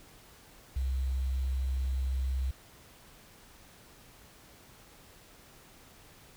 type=tone with quantisation; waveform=sine; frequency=65.41 Hz; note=C2; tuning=in tune; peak=-28 dBFS; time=0.76-2.51 s; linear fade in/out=5 ms; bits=9; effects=pink hiss -56 dBFS RMS until 6.36 s